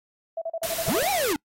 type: tone bursts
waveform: sine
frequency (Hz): 659.3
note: E5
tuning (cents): 0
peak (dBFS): -26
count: 9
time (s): 0.37-1.073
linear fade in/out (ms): 5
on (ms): 47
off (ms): 35
type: noise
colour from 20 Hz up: white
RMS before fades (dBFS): -31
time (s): 0.63-1.33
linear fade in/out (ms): 2
type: linear two-way sweep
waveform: square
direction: up then down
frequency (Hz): 130 to 831 to 271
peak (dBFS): -24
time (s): 0.88-1.36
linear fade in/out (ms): 0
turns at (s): 1.1
type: click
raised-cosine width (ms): 2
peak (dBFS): -24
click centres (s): 1.026
effects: noise-tail reverb RT60 0.1 s tail -26 dB re dry + AAC 48 kbps